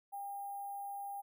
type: tone with sample-and-hold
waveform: sine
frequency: 803 Hz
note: G5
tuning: 41 cents sharp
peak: -40 dBFS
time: 0.12-1.22 s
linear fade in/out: 20 ms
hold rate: 11025 Hz
effects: none